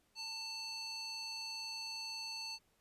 square tone with band-pass filter, 889 Hz, A5, 18 cents sharp, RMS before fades -44 dBFS, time 0.15-2.59 s, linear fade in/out 50 ms, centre 4400 Hz, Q 3.2, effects pink hiss -75 dBFS RMS until 2.8 s + resampled to 32000 Hz

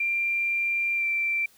sine tone with pitch glide, 2376 to 2347 Hz, D7 to D7, +20 to -2 cents, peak -23 dBFS, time 0-1.46 s, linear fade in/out 5 ms, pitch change -22 cents, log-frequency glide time 0.95-1.05 s, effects white hiss -58 dBFS RMS until 1.57 s

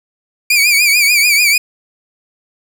sawtooth tone with vibrato, 2349 Hz, D7, in tune, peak -5 dBFS, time 0.5-1.58 s, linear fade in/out 5 ms, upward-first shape triangle, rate 6.8 Hz, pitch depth 110 cents each way, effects 7-bit

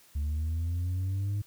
sine linear sweep, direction up, 71.5 to 103.4 Hz, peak -25 dBFS, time 0.15-1.42 s, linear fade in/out 10 ms, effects tanh soft clip ceiling -27 dBFS + white hiss -59 dBFS RMS until 1.46 s

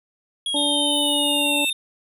square exponential sweep, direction down, 3322 to 2637 Hz, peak -23 dBFS, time 0.46-1.7 s, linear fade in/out 2 ms
harmonic tone, 290 Hz, D4, 22 cents flat, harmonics 1 / 2 / 3, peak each -25 / -28 / -30 dBFS, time 0.54-1.65 s, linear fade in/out 5 ms
square tone with pitch glide, 3669 to 3644 Hz, A#7 to A#7, -28 to -40 cents, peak -23 dBFS, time 0.56-1.73 s, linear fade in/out 5 ms, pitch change -12 cents, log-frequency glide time 0.91-1.54 s
effects resampled to 32000 Hz

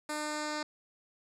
10% pulse tone with low-pass filter sweep, 301.8 Hz, D4, 47 cents sharp, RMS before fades -36 dBFS, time 0.09-0.63 s, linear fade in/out 5 ms, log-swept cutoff 10000 to 5800 Hz, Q 1.8, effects none

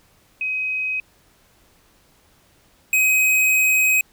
sine / square tone pair in turn, 2527 / 2527 Hz, D#7 / D#7, +26 / +26 cents, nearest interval unison, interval 0 cents, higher neither, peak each -21 / -15 dBFS, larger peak second, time 0.41-1 / 2.93-4.01 s, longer second, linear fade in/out 2 ms, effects pink hiss -57 dBFS RMS until 4.12 s

